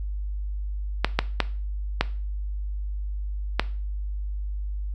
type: clicks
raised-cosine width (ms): 0.3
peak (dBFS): -3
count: 5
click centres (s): 1.046 / 1.19 / 1.403 / 2.01 / 3.596
effects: noise-tail reverb RT60 0.4 s tail -17 dB re dry + added 50 Hz sine -27 dBFS peak until 4.94 s